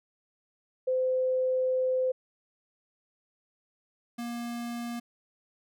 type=tone pair in turn; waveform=sine / square; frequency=514 / 237 Hz; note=C5 / A#3; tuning=-31 / +29 cents; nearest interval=octave + minor second; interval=1340 cents; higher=first; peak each=-24 / -34 dBFS; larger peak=first; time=0.87-2.12 / 4.18-5 s; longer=first; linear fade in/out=10 ms; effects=none